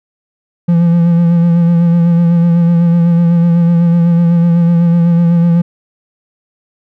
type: tone with vibrato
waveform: triangle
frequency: 170.3 Hz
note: F3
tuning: 43 cents flat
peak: -4 dBFS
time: 0.68-5.62 s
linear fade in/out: 10 ms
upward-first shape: sine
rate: 8 Hz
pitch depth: 30 cents each way
effects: none